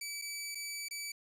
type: tone with dropouts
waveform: 15% pulse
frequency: 2300 Hz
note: D7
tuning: 37 cents flat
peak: -32 dBFS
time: 0.01-1.12 s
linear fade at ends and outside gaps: 5 ms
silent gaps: 0.216-0.22 / 0.548-0.553 / 0.885-0.909 s
effects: none